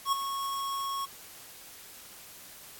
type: tone with ADSR envelope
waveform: square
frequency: 1100 Hz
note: C#6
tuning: 14 cents flat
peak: -23 dBFS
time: 0.05-1.06 s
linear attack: 74 ms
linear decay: 8 ms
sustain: -9 dB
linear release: 16 ms
effects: white hiss -49 dBFS RMS until 2.79 s + AAC 64 kbps